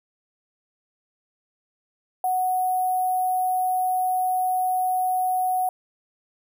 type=tone with sample-and-hold; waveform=sine; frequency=740 Hz; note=F#5; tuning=in tune; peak=-20 dBFS; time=2.24-5.69 s; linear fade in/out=2 ms; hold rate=11025 Hz; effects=none